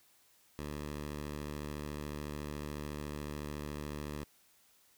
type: tone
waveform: 10% pulse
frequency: 73.9 Hz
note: D2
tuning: 11 cents sharp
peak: -31 dBFS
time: 0.59-4.24 s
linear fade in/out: 0 ms
effects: white hiss -67 dBFS RMS until 4.97 s